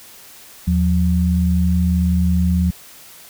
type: tone pair together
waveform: sine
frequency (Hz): 79.9 / 178.39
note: D#2 / F3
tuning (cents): +47 / +37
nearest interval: octave + major second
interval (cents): 1390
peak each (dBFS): -16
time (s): 0.67-2.71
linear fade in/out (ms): 10
effects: white hiss -42 dBFS RMS until 3.29 s